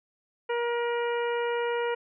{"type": "harmonic tone with a mistuned harmonic", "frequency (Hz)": 474.4, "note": "A#4", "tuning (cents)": 30, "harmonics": [1, 2, 3, 4, 5, 6], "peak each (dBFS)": [-27, -33, -37, -39, -41, -43], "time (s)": [0.49, 1.95], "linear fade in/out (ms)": 10, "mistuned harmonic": 6, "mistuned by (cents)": 20, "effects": []}